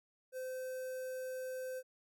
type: tone with notch filter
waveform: square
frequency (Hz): 515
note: C5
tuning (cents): -28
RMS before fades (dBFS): -42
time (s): 0.32-1.83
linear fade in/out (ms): 50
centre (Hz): 3300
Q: 0.51
effects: none